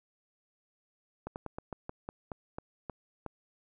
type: slowing click train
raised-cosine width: 1 ms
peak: -24 dBFS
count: 11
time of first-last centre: 1.27-3.263 s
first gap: 89 ms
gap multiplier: 1.17
effects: none